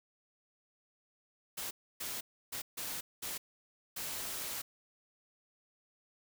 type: noise bursts at uneven times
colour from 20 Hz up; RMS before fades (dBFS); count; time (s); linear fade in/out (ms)
white; -40; 6; 1.57-1.71 / 2-2.21 / 2.52-2.62 / 2.77-3.01 / 3.22-3.38 / 3.96-4.62; 10
effects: none